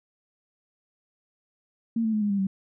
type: tone with pitch steps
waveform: sine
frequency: 228.6 / 220.9 / 213.5 / 206.4 / 199.47 / 192.78 Hz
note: A#3 / A3 / G#3 / G#3 / G3 / G3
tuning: -34 / +7 / +48 / -10 / +30 / -29 cents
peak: -22 dBFS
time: 1.96-2.47 s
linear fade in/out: 5 ms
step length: 85 ms
effects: none